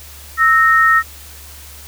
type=tone pair together; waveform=sine; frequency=1309.6 / 1852 Hz; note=E6 / A#6; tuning=-12 / -12 cents; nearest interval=tritone; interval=600 cents; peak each=-11 dBFS; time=0.37-1.03 s; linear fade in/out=50 ms; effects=added 72 Hz sine -38 dBFS peak until 1.87 s + white hiss -38 dBFS RMS until 1.87 s